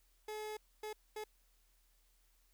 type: tone bursts at uneven times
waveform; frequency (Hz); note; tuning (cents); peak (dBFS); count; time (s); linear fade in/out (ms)
30% pulse; 427.4; G#4; +50; -39; 3; 0.28-0.57 / 0.83-0.93 / 1.16-1.24; 5
effects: added 40 Hz sine -70 dBFS peak until 2.53 s + white hiss -75 dBFS RMS until 2.53 s